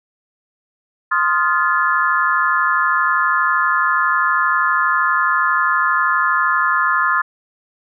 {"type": "chord", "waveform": "sine", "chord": "F dominant seventh", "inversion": "second", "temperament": "equal with one note detuned", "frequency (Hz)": [1046.5, 1244.5, 1396.9, 1723.8], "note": ["C6", "Eb6", "F6", "A6"], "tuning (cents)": [0, 0, 0, -36], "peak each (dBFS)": -19, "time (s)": [1.11, 7.22], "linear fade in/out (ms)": 10, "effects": []}